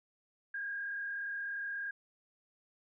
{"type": "tone with frequency modulation", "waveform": "sine", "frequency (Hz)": 1621, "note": "G#6", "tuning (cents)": -42, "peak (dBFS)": -36, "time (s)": [0.54, 1.91], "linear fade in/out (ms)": 5, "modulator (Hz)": 36.9, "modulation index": 0.85, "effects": []}